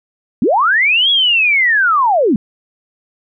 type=linear two-way sweep; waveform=sine; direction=up then down; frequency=185.4 to 3372 to 185.4 Hz; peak=-9 dBFS; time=0.42-2.36 s; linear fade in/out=2 ms; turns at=1.1 s; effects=none